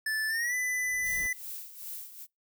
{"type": "tone with pitch glide", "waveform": "square", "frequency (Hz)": [1750, 1998.6], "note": ["A6", "B6"], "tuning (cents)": [-10, 20], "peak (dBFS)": -29, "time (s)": [0.06, 1.33], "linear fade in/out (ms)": 5, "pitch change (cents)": 230, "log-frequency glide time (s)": [0.28, 0.55]}
{"type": "noise with exponential growth", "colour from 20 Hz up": "brown", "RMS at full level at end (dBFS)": -42, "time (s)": [0.53, 1.27], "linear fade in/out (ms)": 2, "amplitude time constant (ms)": 160}
{"type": "noise with tremolo", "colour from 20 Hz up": "violet", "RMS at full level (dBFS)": -39, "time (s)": [1.02, 2.27], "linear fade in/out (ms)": 50, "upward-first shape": "sine", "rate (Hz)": 2.5, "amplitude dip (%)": 70}
{"effects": ["noise-tail reverb RT60 0.2 s tail -26 dB re dry"]}